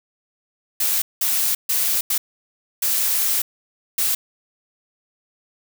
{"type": "noise bursts at uneven times", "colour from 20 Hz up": "blue", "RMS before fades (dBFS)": -20, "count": 6, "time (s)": [[0.8, 1.02], [1.21, 1.55], [1.69, 2.01], [2.1, 2.18], [2.82, 3.42], [3.98, 4.15]], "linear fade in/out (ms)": 5, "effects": []}